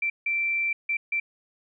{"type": "tone bursts at uneven times", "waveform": "sine", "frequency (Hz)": 2345, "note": "D7", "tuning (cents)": -3, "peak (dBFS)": -23, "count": 4, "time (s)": [[0.02, 0.1], [0.26, 0.73], [0.89, 0.97], [1.12, 1.2]], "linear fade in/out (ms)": 5, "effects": []}